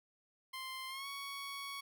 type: tone with pitch glide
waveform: 15% pulse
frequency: 1046.5 to 1115.2 Hz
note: C6 to C#6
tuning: 0 to +10 cents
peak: -36 dBFS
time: 0.53-1.81 s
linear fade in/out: 10 ms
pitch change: +110 cents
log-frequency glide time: 0.88-1.07 s
effects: none